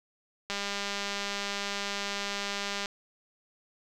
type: click train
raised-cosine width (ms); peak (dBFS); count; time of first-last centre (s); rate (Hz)
0.2; -16; 475; 0.5-2.858; 201
effects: none